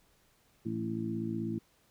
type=harmonic tone with a mistuned harmonic; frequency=56 Hz; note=A1; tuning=31 cents sharp; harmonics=2 / 3 / 4 / 5 / 6; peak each=-40 / -41 / -36 / -44 / -37 dBFS; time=0.65-1.59 s; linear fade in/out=10 ms; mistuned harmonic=6; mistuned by=-16 cents; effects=pink hiss -68 dBFS RMS until 1.9 s